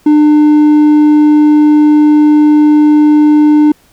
sine tone with hard clipping, 300 Hz, D4, 37 cents sharp, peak -4 dBFS, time 0.06-3.72 s, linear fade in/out 5 ms, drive 3 dB, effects pink hiss -48 dBFS RMS until 3.92 s

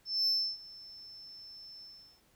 sine tone with ADSR envelope, 5300 Hz, E8, 9 cents sharp, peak -23 dBFS, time 0.05-2.22 s, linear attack 220 ms, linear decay 300 ms, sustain -24 dB, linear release 400 ms, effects tanh soft clip ceiling -25 dBFS + pink hiss -68 dBFS RMS until 2.35 s

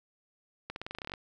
accelerating click train, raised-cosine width 0.3 ms, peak -22 dBFS, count 13, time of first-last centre 0.7-1.138 s, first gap 61 ms, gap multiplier 0.9, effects none

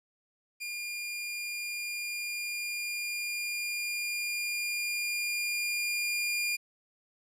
sawtooth tone with level ramp, 2412 Hz, D7, 46 cents sharp, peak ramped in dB -32 to -25 dBFS, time 0.6-6.57 s, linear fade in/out 20 ms, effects resampled to 32000 Hz + 11-bit

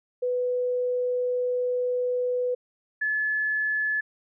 sine tone pair in turn, 496.2 / 1720.9 Hz, B4 / A6, +8 / -39 cents, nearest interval octave + minor seventh, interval 2153 cents, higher second, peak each -23 dBFS, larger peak neither, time 0.22-2.55 / 3.01-4.01 s, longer first, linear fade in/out 10 ms, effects none

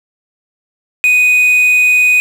triangle tone with quantisation, 2489 Hz, D#7, in tune, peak -5 dBFS, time 1.04-2.2 s, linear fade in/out 0 ms, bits 5, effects none

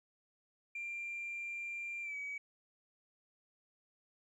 sine tone with pitch glide, 2378 to 2273 Hz, D7 to C#7, +21 to +43 cents, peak -38 dBFS, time 0.75-2.38 s, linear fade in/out 5 ms, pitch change -78 cents, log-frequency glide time 2.02-2.16 s, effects tanh soft clip ceiling -36 dBFS + 13-bit

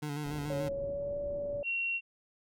25% pulse tone with vibrato, 146.83 Hz, D3, in tune, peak -31 dBFS, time 0.02-0.69 s, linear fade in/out 10 ms, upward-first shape square, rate 6.9 Hz, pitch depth 37 cents each way
pink low-pass noise, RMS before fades -46 dBFS, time 0.26-1.62 s, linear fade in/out 2 ms, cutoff 590 Hz, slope 24 dB/octave
sine tone with pitch glide, 556 to 574.9 Hz, C#5 to D5, +5 to -37 cents, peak -33 dBFS, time 0.5-1.63 s, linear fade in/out 2 ms, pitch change +58 cents, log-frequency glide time 0.74-1.16 s
sine tone, 2737 Hz, F7, 36 cents flat, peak -30 dBFS, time 1.63-2.01 s, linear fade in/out 50 ms
effects none

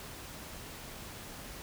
silence, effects pink hiss -46 dBFS RMS until 1.62 s

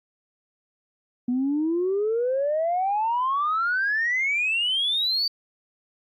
sine exponential sweep, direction up, 241 to 4637 Hz, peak -20 dBFS, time 1.28-5.28 s, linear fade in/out 5 ms, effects tanh soft clip ceiling -17 dBFS + AAC 48 kbps

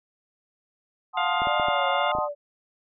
sine chord, F# diminished seventh, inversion none, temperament equal with one note detuned, 740 / 876.4 / 1046.5 / 1244.5 Hz, F#5 / A5 / C6 / Eb6, 0 / -7 / 0 / 0 cents, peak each -30 dBFS, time 1.13-2.29 s, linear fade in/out 50 ms
harmonic tone, 704 Hz, F5, 14 cents sharp, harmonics 1 / 2 / 3 / 4 / 5, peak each -28 / -31 / -33 / -34 / -35 dBFS, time 1.17-2.12 s, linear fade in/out 5 ms
clicks, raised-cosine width 2 ms, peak -22 dBFS, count 6, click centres 1.419 / 1.471 / 1.598 / 1.685 / 2.151 / 2.186 s
sine tone with vibrato, 579 Hz, D5, 25 cents flat, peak -28 dBFS, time 1.44-2.35 s, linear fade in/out 50 ms, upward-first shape triangle, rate 1.7 Hz, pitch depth 95 cents each way
effects none

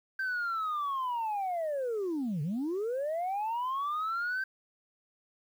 sine linear two-way sweep, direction down then up, 1568 to 137.9 to 1568 Hz, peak -28 dBFS, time 0.19-4.44 s, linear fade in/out 5 ms, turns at 2.42 s, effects tanh soft clip ceiling -28 dBFS + 10-bit

